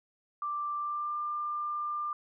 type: tone with pitch glide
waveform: sine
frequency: 1178 to 1194.4 Hz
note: D6 to D6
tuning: +5 to +29 cents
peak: -31 dBFS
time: 0.42-2.13 s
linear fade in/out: 2 ms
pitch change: +24 cents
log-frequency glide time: 0.78-1.17 s
effects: none